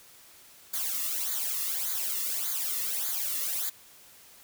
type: noise with flanger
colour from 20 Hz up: blue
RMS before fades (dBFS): -31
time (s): 0.73-3.7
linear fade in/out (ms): 10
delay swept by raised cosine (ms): 0.36 to 1.31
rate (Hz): 1.7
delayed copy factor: -0.8
effects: white hiss -54 dBFS RMS until 4.43 s